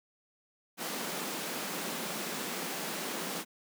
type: high-pass noise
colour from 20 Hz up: pink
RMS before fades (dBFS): -37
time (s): 0.77-3.45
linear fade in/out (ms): 50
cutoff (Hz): 170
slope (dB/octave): 48
effects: none